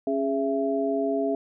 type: tone cluster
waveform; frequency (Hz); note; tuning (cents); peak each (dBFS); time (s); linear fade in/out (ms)
sine; 274.8 / 413.6 / 667; C#4 / G#4 / E5; -15 / -7 / +20; -27; 0.07-1.35; 2
effects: none